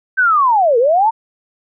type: linear two-way sweep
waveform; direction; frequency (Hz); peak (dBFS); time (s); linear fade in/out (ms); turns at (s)
sine; down then up; 1568 to 447.1 to 931; -9; 0.17-1.11; 20; 0.78
effects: none